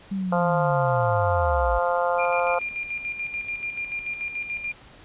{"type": "linear sweep", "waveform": "sine", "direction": "down", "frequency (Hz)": [198.1, 51.3], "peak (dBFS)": -24, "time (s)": [0.11, 1.79], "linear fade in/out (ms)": 10}
{"type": "harmonic tone", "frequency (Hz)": 174.61, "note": "F3", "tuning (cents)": 0, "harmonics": [3, 4, 5, 6, 7, 8], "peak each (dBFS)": [-24, -26, -28, -30, -31, -32], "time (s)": [0.32, 2.59], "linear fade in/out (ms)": 5}
{"type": "tone with tremolo", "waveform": "sine", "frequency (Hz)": 2400, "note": "D7", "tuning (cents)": 37, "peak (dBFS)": -26, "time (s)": [2.18, 4.73], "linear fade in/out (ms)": 20, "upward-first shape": "square", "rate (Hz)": 6.9, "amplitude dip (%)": 55}
{"effects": ["pink hiss -49 dBFS RMS until 5.04 s", "resampled to 8000 Hz"]}